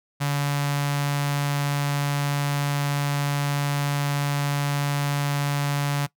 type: tone with notch filter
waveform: sawtooth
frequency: 143.2 Hz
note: D3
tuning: 43 cents flat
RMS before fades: -24 dBFS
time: 0.2-6.07 s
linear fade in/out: 20 ms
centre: 370 Hz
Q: 0.8
effects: noise-tail reverb RT60 0.1 s tail -19 dB re dry